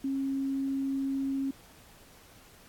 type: tone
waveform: sine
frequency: 271.4 Hz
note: C#4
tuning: 36 cents flat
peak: -28 dBFS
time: 0.04-1.51 s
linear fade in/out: 5 ms
effects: pink hiss -56 dBFS RMS until 2.68 s + AAC 64 kbps